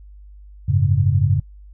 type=chord; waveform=sine; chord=F# suspended second; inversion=none; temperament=equal with one note detuned; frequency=92.5 / 104.97 / 138.59 Hz; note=F#2 / G#2 / C#3; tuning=0 / +19 / 0 cents; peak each=-18 dBFS; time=0.68-1.4 s; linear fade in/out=10 ms; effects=noise-tail reverb RT60 0.1 s tail -25 dB re dry + added 50 Hz sine -39 dBFS peak until 1.73 s